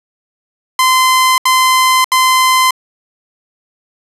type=tone bursts; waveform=sawtooth; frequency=1032 Hz; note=C6; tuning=24 cents flat; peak=-4 dBFS; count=3; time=0.79-2.708 s; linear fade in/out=2 ms; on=590 ms; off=74 ms; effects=resampled to 32000 Hz + 7-bit